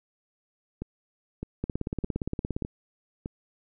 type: two click trains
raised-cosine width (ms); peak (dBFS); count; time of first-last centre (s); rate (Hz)
3; -16 / -20; 18 / 5; 1.64-2.623 / 0.82-3.259; 17.3 / 1.64
effects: none